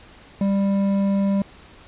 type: tone with hard clipping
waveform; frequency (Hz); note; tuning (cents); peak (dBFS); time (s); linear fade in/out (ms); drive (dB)
sine; 197.6; G3; +14; -19; 0.41-1.42; 2; 8
effects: pink hiss -47 dBFS RMS until 1.87 s + resampled to 8000 Hz